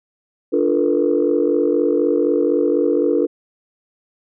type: chord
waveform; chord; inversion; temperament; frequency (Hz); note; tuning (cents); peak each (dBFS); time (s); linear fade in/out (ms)
sine; B half-diminished seventh; first; equal with one note detuned; 293.7 / 349.2 / 440 / 484; D4 / F4 / A4 / B4; 0 / 0 / 0 / -35; -19; 0.52-3.27; 20
effects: tanh soft clip ceiling -5 dBFS